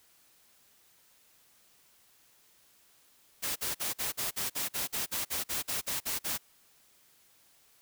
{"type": "noise bursts", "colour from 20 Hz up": "white", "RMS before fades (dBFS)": -33, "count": 16, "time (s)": [3.42, 6.38], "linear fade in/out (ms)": 20, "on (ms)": 140, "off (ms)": 48, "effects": ["white hiss -64 dBFS RMS until 7.81 s"]}